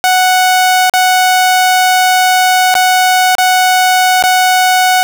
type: tone with dropouts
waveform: sawtooth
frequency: 740 Hz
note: F#5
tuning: in tune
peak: -3 dBFS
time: 0.04-5.03 s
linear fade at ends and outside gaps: 0 ms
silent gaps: 0.897-0.937 / 2.741-2.752 / 3.352-3.383 / 4.225-4.238 s
effects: none